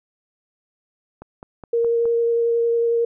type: click train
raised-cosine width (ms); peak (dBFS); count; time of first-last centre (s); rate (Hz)
1; -23; 5; 1.22-2.055; 4.79
type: tone with vibrato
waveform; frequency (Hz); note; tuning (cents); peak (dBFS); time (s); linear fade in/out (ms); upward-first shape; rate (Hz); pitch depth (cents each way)
sine; 466.2; A#4; 0; -16; 1.73-3.05; 5; sine; 11; 9
effects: none